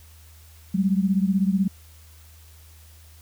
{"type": "beating tone pair", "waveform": "sine", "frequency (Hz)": [188.6, 204.6], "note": ["F#3", "G#3"], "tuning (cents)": [33, -26], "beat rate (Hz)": 16, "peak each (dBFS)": [-20, -23], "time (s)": [0.74, 1.68], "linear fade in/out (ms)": 10, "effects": ["added 79 Hz sine -47 dBFS peak until 3.21 s", "white hiss -54 dBFS RMS until 3.21 s"]}